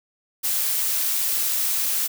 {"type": "noise", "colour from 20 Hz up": "blue", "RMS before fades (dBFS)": -23, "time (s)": [0.43, 2.08], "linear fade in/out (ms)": 20, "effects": []}